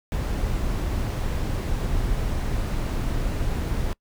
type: noise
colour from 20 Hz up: brown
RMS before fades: -25 dBFS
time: 0.12-3.93 s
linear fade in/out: 0 ms
effects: noise-tail reverb RT60 0.1 s tail -24 dB re dry